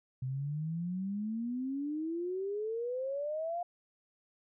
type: exponential sweep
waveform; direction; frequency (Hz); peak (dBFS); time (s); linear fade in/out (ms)
sine; up; 126.8 to 711; -33; 0.22-3.63; 5
effects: none